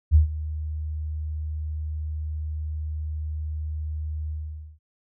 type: tone with ADSR envelope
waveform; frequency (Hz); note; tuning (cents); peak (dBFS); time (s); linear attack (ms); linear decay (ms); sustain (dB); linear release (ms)
sine; 76.9; D#2; -20; -10; 0.11-4.79; 41; 120; -17; 490
effects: none